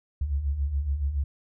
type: beating tone pair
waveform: sine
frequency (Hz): 65.2 / 72.3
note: C2 / D2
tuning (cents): -5 / -27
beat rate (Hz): 7.1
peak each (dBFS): -32 / -25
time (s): 0.21-1.24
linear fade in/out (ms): 5
effects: none